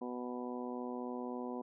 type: harmonic tone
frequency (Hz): 123.6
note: B2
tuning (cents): +2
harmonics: 2 / 3 / 4 / 5 / 6 / 7 / 8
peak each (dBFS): -41 / -45 / -46 / -52 / -49 / -54 / -49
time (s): 0.01-1.62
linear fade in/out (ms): 10
effects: none